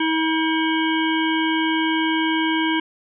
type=harmonic tone with a mistuned harmonic; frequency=320 Hz; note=D#4; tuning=49 cents sharp; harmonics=1 / 3 / 5 / 7 / 9 / 10; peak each=-20 / -25 / -27 / -28 / -30 / -30 dBFS; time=0-2.8 s; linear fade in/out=5 ms; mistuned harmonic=9; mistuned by=+34 cents; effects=none